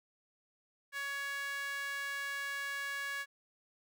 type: tone with high-pass filter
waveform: sawtooth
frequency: 560 Hz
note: C#5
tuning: 18 cents sharp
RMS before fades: -39 dBFS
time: 0.92-3.26 s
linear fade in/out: 50 ms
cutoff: 1600 Hz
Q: 3.7
effects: none